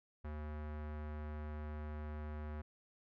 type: tone with low-pass filter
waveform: square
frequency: 75.6 Hz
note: D#2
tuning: 49 cents flat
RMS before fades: -44 dBFS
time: 0.24-2.62 s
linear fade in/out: 10 ms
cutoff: 1600 Hz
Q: 1.2
effects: none